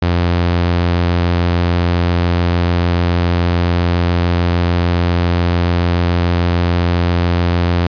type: tone with vibrato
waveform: sawtooth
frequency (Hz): 87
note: F2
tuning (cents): -6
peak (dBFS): -8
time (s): 0.02-7.87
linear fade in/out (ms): 5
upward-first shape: triangle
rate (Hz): 6.4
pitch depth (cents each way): 8
effects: resampled to 11025 Hz